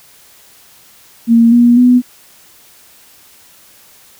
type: tone with pitch steps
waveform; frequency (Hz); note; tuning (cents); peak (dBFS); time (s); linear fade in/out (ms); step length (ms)
sine; 231.4 / 239.4 / 247.7; A#3 / A#3 / B3; -13 / +46 / +5; -4; 1.27-2.02; 50; 250
effects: white hiss -44 dBFS RMS until 4.19 s